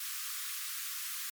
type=high-pass noise; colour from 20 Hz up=white; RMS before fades=-39 dBFS; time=0-1.3 s; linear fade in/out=5 ms; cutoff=1100 Hz; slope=96 dB/octave; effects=MP3 96 kbps